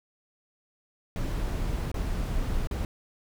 brown noise with dropouts, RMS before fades -29 dBFS, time 1.16-2.85 s, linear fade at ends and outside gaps 1 ms, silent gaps 1.916-1.942 / 2.672-2.711 s, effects none

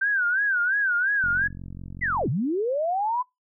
sine tone with vibrato, 1535 Hz, G6, 37 cents flat, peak -20 dBFS, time 0.01-1.48 s, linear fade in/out 10 ms, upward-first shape sine, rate 2.9 Hz, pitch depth 150 cents each way
click train, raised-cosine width 5 ms, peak -26 dBFS, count 47, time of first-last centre 1.24-2.258 s, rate 45.2 Hz
sine linear two-way sweep, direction down then up, 2093 to 110 to 1022 Hz, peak -22 dBFS, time 2.01-3.23 s, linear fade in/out 20 ms, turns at 2.29 s
effects noise-tail reverb RT60 0.2 s tail -24 dB re dry

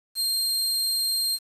sawtooth tone, 4192 Hz, C8, 2 cents sharp, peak -20 dBFS, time 0.15-1.39 s, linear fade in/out 50 ms, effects resampled to 32000 Hz + 8-bit

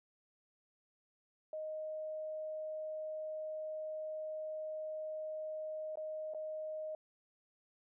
sine tone with dropouts, 622.3 Hz, D#5, in tune, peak -39 dBFS, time 1.53-6.95 s, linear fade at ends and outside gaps 2 ms, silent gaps 5.956-5.972 / 6.337-6.346 s, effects none

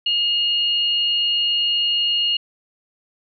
sine tone pair together, 2855 / 4278 Hz, F7 / C8, +37 / +38 cents, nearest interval perfect fifth, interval 701 cents, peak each -17 / -27 dBFS, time 0.06-2.37 s, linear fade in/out 5 ms, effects none

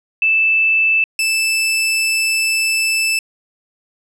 sine / sawtooth tone pair in turn, 2637 / 2637 Hz, E7 / E7, 0 / 0 cents, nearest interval unison, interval 0 cents, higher neither, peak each -11 dBFS, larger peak neither, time 0.22-1.04 / 1.19-3.19 s, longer second, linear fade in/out 2 ms, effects low-pass 12000 Hz 12 dB/octave

